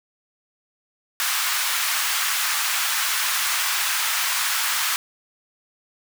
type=high-pass noise; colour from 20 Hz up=pink; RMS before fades=-23 dBFS; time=1.2-4.96 s; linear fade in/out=0 ms; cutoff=1100 Hz; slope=24 dB/octave; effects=none